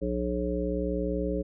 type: harmonic tone with a mistuned harmonic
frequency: 60.4 Hz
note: B1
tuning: 38 cents flat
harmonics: 1 / 3 / 5 / 7 / 9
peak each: -33 / -33 / -33 / -33 / -33 dBFS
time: 0.01-1.43 s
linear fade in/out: 20 ms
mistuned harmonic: 1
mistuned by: +28 cents
effects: none